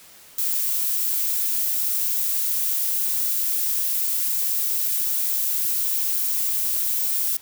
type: noise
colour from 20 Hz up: violet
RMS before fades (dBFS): -23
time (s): 0.38-7.37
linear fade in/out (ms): 5
effects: white hiss -48 dBFS RMS until 7.41 s